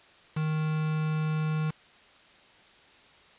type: tone with quantisation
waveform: triangle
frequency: 155.56 Hz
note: D#3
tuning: in tune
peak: -24 dBFS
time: 0.36-1.71 s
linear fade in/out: 10 ms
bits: 6
effects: white hiss -56 dBFS RMS until 3.38 s + resampled to 8000 Hz